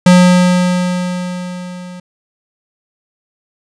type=tone with level ramp; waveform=square; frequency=180 Hz; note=F#3; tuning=47 cents flat; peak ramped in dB=-3 to -29 dBFS; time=0.06-2 s; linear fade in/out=5 ms; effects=resampled to 22050 Hz